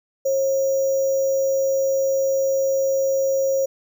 sine tone with sample-and-hold, 540 Hz, C#5, 45 cents flat, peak -17 dBFS, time 0.25-3.66 s, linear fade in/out 10 ms, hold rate 6300 Hz, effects none

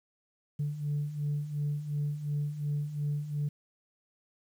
sine beating tone pair, 144.6 / 147.4 Hz, D3 / D3, -27 / +7 cents, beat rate 2.8 Hz, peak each -35 / -30 dBFS, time 0.59-3.49 s, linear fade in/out 10 ms, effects tanh soft clip ceiling -25 dBFS + 10-bit

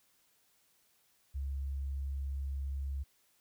sine tone, 68.6 Hz, C#2, 17 cents flat, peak -34 dBFS, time 1.34-3.04 s, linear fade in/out 20 ms, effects white hiss -71 dBFS RMS until 3.4 s

